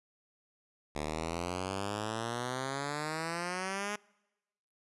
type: exponential sweep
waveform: 5% pulse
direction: up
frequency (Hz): 73.42 to 210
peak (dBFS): -23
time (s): 0.95-3.96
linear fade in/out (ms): 5
effects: noise-tail reverb RT60 1.0 s tail -26 dB re dry + resampled to 24000 Hz